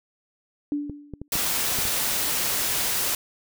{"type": "tone with exponential decay", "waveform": "sine", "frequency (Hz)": 291.1, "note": "D4", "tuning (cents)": -15, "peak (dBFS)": -21, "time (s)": [0.72, 1.28], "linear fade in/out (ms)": 1, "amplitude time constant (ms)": 120}
{"type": "clicks", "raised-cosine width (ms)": 3, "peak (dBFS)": -21, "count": 6, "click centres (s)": [0.897, 1.137, 1.216, 1.355, 1.788, 1.854]}
{"type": "noise", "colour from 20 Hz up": "white", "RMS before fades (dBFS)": -25, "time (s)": [1.32, 3.15], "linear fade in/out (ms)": 2}
{"effects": []}